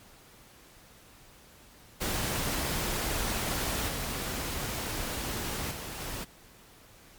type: noise with level steps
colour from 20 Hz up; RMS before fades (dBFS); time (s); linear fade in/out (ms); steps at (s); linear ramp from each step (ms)
pink; -31 / -34 / -39 / -37; 2-6.25; 20; 3.88 / 5.71 / 6; 2
effects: pink hiss -55 dBFS RMS until 7.18 s + MP3 96 kbps